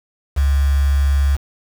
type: tone with quantisation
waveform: sine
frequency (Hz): 69.9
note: C#2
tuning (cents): +15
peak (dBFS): -12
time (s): 0.36-1.37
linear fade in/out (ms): 20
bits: 5
effects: none